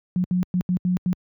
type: tone bursts at uneven times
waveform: sine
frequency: 180.8 Hz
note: F#3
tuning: 40 cents flat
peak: -18 dBFS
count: 6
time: 0.16-0.24 / 0.31-0.43 / 0.54-0.61 / 0.69-0.77 / 0.85-0.97 / 1.06-1.13 s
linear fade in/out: 0 ms
effects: high-pass 80 Hz 12 dB/octave